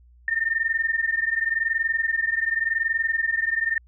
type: tone pair together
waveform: sine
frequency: 1803 / 1823.9 Hz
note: A6 / A#6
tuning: +42 / -38 cents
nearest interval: unison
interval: 20 cents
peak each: -24 dBFS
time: 0.28-3.78 s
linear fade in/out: 2 ms
effects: added 60 Hz sine -50 dBFS peak until 3.87 s